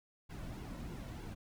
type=noise with flanger; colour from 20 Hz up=brown; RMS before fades=-45 dBFS; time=0.29-1.35 s; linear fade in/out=20 ms; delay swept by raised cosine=1.6 to 2.49 ms; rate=3.2 Hz; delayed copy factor=-0.6; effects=none